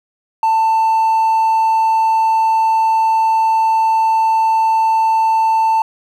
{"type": "tone", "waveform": "triangle", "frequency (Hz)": 890, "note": "A5", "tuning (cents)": 20, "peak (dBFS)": -8, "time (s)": [0.43, 5.82], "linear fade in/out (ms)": 2, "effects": ["tanh soft clip ceiling -5 dBFS", "8-bit"]}